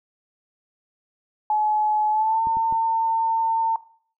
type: tone with pitch glide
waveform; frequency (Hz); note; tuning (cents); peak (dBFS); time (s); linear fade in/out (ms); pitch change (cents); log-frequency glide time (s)
sine; 852 to 902.7; G#5 to A5; +44 to +44; -18; 1.5-3.76; 2; +100; 2.1-2.43
type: clicks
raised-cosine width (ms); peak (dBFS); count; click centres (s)
3; -25; 3; 2.471 / 2.57 / 2.725
effects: noise-tail reverb RT60 0.5 s tail -18 dB re dry